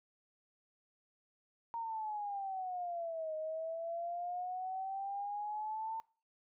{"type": "exponential two-way sweep", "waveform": "sine", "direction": "down then up", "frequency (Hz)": [932.3, 622.3, 901], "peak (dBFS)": -37, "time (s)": [1.74, 6], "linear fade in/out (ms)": 0, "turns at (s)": 3.35, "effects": ["noise-tail reverb RT60 0.4 s tail -23 dB re dry"]}